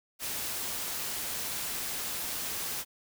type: noise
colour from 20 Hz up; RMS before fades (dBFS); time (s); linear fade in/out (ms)
white; -35; 0.19-2.85; 50
effects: none